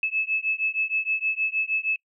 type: beating tone pair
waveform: sine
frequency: 2600 / 2606.4 Hz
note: E7 / E7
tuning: -24 / -20 cents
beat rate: 6.4 Hz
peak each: -26 dBFS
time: 0.03-1.96 s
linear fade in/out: 2 ms
effects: noise-tail reverb RT60 0.1 s tail -25 dB re dry